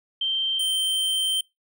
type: tone pair in turn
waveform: sine / square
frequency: 3136 / 3121 Hz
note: G7 / G7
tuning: 0 / -8 cents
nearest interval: unison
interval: 8 cents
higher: first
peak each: -22 dBFS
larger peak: neither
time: 0.21-0.59 / 0.59-1.41 s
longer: second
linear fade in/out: 5 ms
effects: noise-tail reverb RT60 0.2 s tail -26 dB re dry